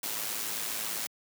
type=noise with amplitude modulation; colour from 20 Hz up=white; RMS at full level=-32 dBFS; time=0.03-1.07 s; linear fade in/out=5 ms; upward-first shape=sine; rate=108 Hz; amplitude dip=50%; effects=high-pass 150 Hz 12 dB/octave